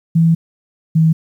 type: tone pair in turn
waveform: sine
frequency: 164.81 / 160.67 Hz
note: E3 / E3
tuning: 0 / -44 cents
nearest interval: unison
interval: 44 cents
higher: first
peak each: -8 dBFS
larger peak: neither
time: 0.15-0.35 / 0.95-1.13 s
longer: first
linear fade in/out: 10 ms
effects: 8-bit